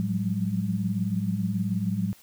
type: tone cluster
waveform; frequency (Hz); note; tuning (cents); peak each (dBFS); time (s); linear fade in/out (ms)
sine; 109.1 / 175.4 / 182.3 / 200.9; A2 / F3 / F#3 / G3; -14 / +8 / -25 / +43; -30 / -37 / -28 / -29; 0-2.13; 0
effects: white hiss -55 dBFS RMS until 2.22 s